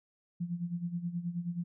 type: tone with tremolo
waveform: sine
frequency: 173.2 Hz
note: F3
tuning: 14 cents flat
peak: -30 dBFS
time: 0.4-1.64 s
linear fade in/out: 10 ms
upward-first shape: sine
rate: 9.4 Hz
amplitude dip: 75%
effects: none

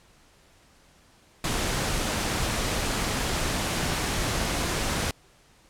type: noise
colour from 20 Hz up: pink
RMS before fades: -27 dBFS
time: 1.44-5.11 s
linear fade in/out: 2 ms
effects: pink hiss -58 dBFS RMS until 5.69 s + low-pass 10000 Hz 12 dB/octave

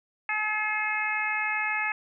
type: harmonic tone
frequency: 427.4 Hz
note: G#4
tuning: 50 cents sharp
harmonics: 2 / 3 / 4 / 5 / 6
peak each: -33 / -36 / -31 / -30 / -32 dBFS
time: 0.29-1.92 s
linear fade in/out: 2 ms
effects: none

